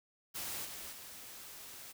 white noise with level steps, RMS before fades -41 / -46 / -50 dBFS, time 0.34-1.93 s, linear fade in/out 20 ms, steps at 0.64 / 0.91 s, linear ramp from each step 20 ms, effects none

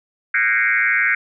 sine tone with frequency modulation, 1861 Hz, A#6, 3 cents flat, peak -14 dBFS, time 0.34-1.15 s, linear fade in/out 5 ms, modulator 112 Hz, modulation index 3.7, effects none

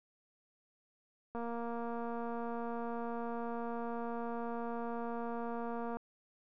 click train, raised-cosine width 1 ms, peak -28 dBFS, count 1082, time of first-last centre 1.35-5.97 s, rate 234 Hz, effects none

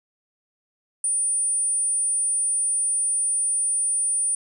sine tone, 9300 Hz, D9, 18 cents flat, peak -20 dBFS, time 1.04-4.35 s, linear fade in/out 2 ms, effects none

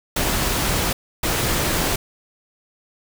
pink noise bursts at uneven times, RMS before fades -21 dBFS, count 2, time 0.16-0.93 / 1.23-1.96 s, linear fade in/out 5 ms, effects none

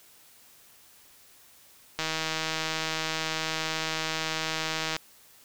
click train, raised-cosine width 0.2 ms, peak -12 dBFS, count 474, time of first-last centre 1.99-4.965 s, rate 159 Hz, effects white hiss -56 dBFS RMS until 5.44 s

